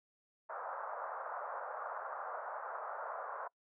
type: band-pass noise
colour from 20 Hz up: white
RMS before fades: -43 dBFS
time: 0.49-3.48 s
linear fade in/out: 10 ms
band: 520 to 1400 Hz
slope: 48 dB/octave
effects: noise-tail reverb RT60 0.1 s tail -25 dB re dry